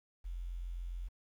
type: tone with quantisation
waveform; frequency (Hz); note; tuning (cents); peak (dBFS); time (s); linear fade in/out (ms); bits
sine; 43.65; F1; 0; -38; 0.24-1.09; 20; 11
effects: none